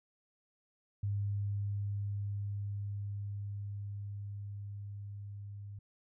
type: tone with level ramp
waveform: sine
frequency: 101.3 Hz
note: G#2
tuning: 43 cents flat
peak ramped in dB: -31 to -43 dBFS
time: 1.03-5.79 s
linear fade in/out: 5 ms
effects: none